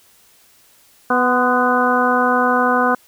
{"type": "harmonic tone with a mistuned harmonic", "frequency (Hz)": 248.1, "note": "B3", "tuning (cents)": 8, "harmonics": [1, 2, 3, 4, 5, 6], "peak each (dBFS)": [-20, -20, -20, -20, -20, -20], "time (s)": [1.1, 2.95], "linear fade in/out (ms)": 5, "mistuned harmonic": 4, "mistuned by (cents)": 52, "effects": ["white hiss -52 dBFS RMS until 3.07 s"]}